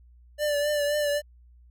square tone with vibrato, 587.3 Hz, D5, in tune, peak -24 dBFS, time 0.38-1.22 s, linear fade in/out 50 ms, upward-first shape triangle, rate 3.8 Hz, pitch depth 40 cents each way, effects added 60 Hz sine -51 dBFS peak until 1.7 s

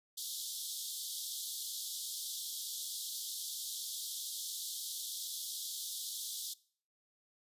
pink high-pass noise, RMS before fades -41 dBFS, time 0.17-6.54 s, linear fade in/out 10 ms, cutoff 3300 Hz, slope 96 dB/octave, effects noise-tail reverb RT60 0.5 s tail -21 dB re dry + resampled to 32000 Hz

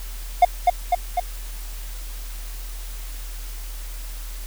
triangle tone with echo, 714 Hz, F5, 38 cents sharp, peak -6 dBFS, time 0.42-0.45 s, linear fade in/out 5 ms, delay 250 ms, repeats 3, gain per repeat -3 dB, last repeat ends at 1.2 s, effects added 40 Hz sine -30 dBFS peak until 4.46 s + white hiss -41 dBFS RMS until 4.46 s

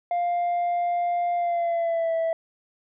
sine tone with pitch glide, 700 to 656.9 Hz, F5 to E5, +4 to -6 cents, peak -19 dBFS, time 0.11-2.33 s, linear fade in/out 2 ms, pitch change -110 cents, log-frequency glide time 1.36-2.14 s, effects tanh soft clip ceiling -21 dBFS

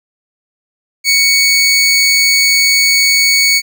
20% pulse tone, 2229 Hz, C#7, 9 cents sharp, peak -3 dBFS, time 1.04-3.62 s, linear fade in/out 50 ms, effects none

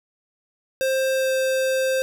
square tone with pitch glide, 528 to 525 Hz, C5 to C5, +16 to +6 cents, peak -20 dBFS, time 0.81-2.02 s, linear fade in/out 0 ms, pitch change -10 cents, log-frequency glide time 1.13-1.31 s, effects 9-bit

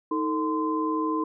sine tone cluster, 314.7 / 446.2 / 1033 Hz, D#4 / A4 / C6, +20 / +24 / -22 cents, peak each -26 / -32 / -28 dBFS, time 0.11-1.24 s, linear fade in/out 5 ms, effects none

